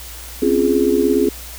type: chord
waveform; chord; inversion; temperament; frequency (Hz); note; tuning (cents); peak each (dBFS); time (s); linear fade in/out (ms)
sine; Db major seventh; third; just; 259.9 / 277.2 / 346.5 / 415.8; C4 / Db4 / F4 / Ab4; -11 / 0 / -14 / +2; -19 / -20 / -18 / -16; 0.42-1.29; 5
effects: added 60 Hz sine -35 dBFS peak until 1.58 s + white hiss -35 dBFS RMS until 1.58 s